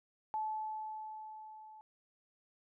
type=tone with level ramp; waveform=sine; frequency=866 Hz; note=A5; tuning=28 cents flat; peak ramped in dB=-33 to -52 dBFS; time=0.34-1.81 s; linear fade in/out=0 ms; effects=none